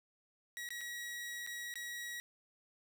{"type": "tone with dropouts", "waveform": "sawtooth", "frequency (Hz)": 1913, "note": "A#6", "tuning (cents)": 44, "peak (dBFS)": -38, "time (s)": [0.57, 2.2], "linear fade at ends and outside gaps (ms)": 0, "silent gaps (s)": [[0.689, 0.705], [0.809, 0.813], [1.465, 1.473], [1.74, 1.756]], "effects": ["11-bit"]}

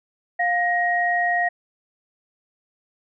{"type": "tone pair together", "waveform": "sine", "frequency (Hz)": [705, 1882.1], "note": ["F5", "A#6"], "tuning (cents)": [16, 16], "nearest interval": "octave + perfect fourth", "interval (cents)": 1700, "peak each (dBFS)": -21, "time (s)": [0.39, 1.49], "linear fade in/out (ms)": 10, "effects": []}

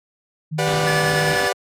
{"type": "tone with pitch glide", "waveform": "sine", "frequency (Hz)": [155.56, 154.04], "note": ["D#3", "D#3"], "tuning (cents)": [0, -17], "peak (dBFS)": -22, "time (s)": [0.51, 1.34], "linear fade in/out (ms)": 20, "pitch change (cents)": -17, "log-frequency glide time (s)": [0.67, 0.92]}
{"type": "chord", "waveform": "sawtooth", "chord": "G major seventh", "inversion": "none", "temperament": "equal with one note detuned", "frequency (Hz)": [392, 493.9, 587.3, 726.4], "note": ["G4", "B4", "D5", "F#5"], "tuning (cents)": [0, 0, 0, -32], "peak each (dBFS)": -21, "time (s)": [0.58, 1.53], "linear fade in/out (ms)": 10}
{"type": "low-pass noise", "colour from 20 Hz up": "pink", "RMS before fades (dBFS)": -28, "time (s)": [0.66, 1.48], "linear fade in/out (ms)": 10, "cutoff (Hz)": 5400, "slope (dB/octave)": 48}
{"type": "tone with tremolo", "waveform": "square", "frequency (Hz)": 1725, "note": "A6", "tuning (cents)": -35, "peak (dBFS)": -21, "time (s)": [0.86, 1.5], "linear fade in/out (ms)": 20, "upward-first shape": "sine", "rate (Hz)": 10, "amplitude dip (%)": 45}
{"effects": ["high-pass 100 Hz 12 dB/octave", "low-pass 11000 Hz 12 dB/octave"]}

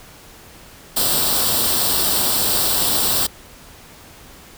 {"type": "noise with comb filter", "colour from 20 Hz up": "white", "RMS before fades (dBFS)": -18, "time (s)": [0.96, 3.27], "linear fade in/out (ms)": 10, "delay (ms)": 0.23, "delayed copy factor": 0.65, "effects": ["pink hiss -43 dBFS RMS until 4.57 s"]}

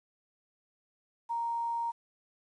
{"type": "tone with quantisation", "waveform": "sine", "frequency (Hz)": 932.3, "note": "A#5", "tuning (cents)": 0, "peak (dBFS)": -30, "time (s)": [1.29, 1.92], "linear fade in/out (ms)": 20, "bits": 10, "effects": ["resampled to 24000 Hz"]}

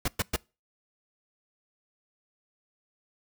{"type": "noise bursts", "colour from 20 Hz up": "pink", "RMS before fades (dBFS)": -27, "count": 3, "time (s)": [0.05, 0.363], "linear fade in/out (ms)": 5, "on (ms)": 31, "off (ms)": 110, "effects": ["noise-tail reverb RT60 0.3 s tail -25 dB re dry"]}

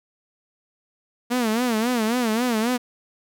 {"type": "tone with vibrato", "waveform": "sawtooth", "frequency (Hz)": 233.1, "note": "A#3", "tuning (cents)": 0, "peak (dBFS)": -16, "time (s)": [1.3, 2.78], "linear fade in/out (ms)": 20, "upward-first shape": "sine", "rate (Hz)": 3.7, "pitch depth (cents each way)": 140, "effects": []}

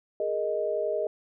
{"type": "chord", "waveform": "sine", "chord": "Ab suspended second", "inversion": "none", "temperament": "equal", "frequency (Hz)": [415.3, 466.2, 622.3], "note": ["Ab4", "Bb4", "Eb5"], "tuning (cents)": [0, 0, 0], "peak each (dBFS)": [-31, -32, -28], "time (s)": [0.2, 1.07], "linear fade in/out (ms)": 2, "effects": []}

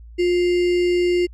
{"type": "tone with sample-and-hold", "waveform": "sine", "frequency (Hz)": 354.4, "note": "F4", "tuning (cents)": 25, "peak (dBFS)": -15, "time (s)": [0.18, 1.27], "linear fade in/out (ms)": 20, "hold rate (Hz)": 2450, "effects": ["added 57 Hz sine -38 dBFS peak until 1.33 s", "low-pass 5000 Hz 12 dB/octave"]}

